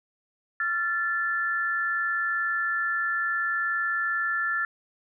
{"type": "tone pair together", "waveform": "sine", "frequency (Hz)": [1372, 1749.7], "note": ["F6", "A6"], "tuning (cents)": [-31, -10], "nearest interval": "major third", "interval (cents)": 421, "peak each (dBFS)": [-28, -26], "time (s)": [0.6, 4.65], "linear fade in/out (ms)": 2, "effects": []}